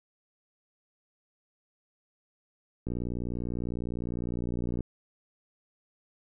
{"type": "click train", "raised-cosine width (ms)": 3, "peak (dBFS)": -21, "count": 117, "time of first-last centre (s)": [2.87, 4.807], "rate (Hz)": 59.9, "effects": []}